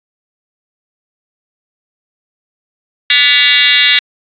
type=tone with frequency modulation; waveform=sine; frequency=2794 Hz; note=F7; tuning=in tune; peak=-6 dBFS; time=3.1-3.99 s; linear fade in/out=2 ms; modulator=267 Hz; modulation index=4; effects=AAC 64 kbps